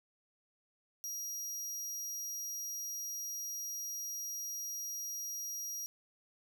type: tone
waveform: sawtooth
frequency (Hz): 5720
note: F8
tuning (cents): +41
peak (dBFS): -36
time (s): 1.04-5.86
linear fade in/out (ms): 0
effects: none